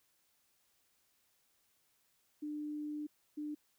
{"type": "tone bursts at uneven times", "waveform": "sine", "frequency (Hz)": 298.8, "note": "D4", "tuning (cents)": 30, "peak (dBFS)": -38, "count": 2, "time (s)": [[2.42, 3.07], [3.37, 3.55]], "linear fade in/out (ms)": 10, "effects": ["white hiss -75 dBFS RMS until 3.78 s"]}